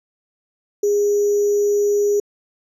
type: tone with sample-and-hold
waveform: sine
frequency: 410.4 Hz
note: G#4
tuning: 21 cents flat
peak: -14 dBFS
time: 0.83-2.2 s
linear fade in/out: 5 ms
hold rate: 6300 Hz
effects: low-pass 12000 Hz 12 dB/octave